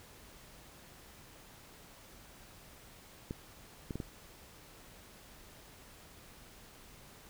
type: clicks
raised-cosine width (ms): 3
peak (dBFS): -25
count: 4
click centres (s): 3.309 / 3.908 / 3.956 / 4.002
effects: pink hiss -56 dBFS RMS until 7.29 s